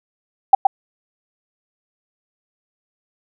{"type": "tone with echo", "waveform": "sine", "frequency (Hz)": 780, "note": "G5", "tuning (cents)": -9, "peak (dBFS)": -3, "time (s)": [0.53, 0.55], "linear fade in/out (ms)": 5, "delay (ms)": 120, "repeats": 1, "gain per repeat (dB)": -4, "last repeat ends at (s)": 0.67, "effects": []}